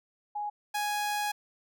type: tone pair in turn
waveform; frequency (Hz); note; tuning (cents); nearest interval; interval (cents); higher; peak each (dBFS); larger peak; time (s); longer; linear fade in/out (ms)
sine / sawtooth; 831 / 831; G#5 / G#5; +1 / +1; unison; 0; neither; -31 / -25; second; 0.35-0.5 / 0.74-1.32; second; 10
effects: none